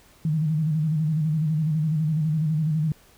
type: tone with vibrato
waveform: sine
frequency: 155.56 Hz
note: D#3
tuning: in tune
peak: -20 dBFS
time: 0.25-2.92 s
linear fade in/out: 2 ms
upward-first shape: square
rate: 12 Hz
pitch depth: 59 cents each way
effects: pink hiss -55 dBFS RMS until 3.17 s